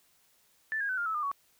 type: tone with pitch steps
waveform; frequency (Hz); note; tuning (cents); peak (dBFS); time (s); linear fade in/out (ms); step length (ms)
sine; 1760 / 1632.7 / 1514.6 / 1405 / 1303.4 / 1209.1 / 1121.6; A6 / G#6 / F#6 / F6 / E6 / D#6 / C#6; 0 / -30 / +40 / +10 / -20 / -50 / +20; -29; 0.72-1.315; 0; 85
effects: white hiss -67 dBFS RMS until 1.59 s